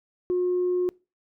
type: tone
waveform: sine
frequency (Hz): 360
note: F#4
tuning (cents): -47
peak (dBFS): -20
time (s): 0.3-0.89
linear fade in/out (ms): 0
effects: noise-tail reverb RT60 0.3 s tail -25 dB re dry + tanh soft clip ceiling -18 dBFS